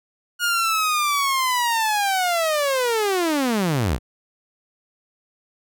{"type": "linear sweep", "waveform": "sawtooth", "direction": "down", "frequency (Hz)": [1441, 49], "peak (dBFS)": -15, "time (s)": [0.39, 3.99], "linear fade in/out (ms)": 50, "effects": []}